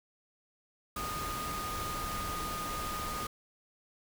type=tone in noise; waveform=sine; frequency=1231 Hz; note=D#6; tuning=19 cents flat; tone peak=-37 dBFS; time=0.96-3.27 s; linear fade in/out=5 ms; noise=pink; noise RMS=-39 dBFS; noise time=0.96-3.27 s; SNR=-1 dB; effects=none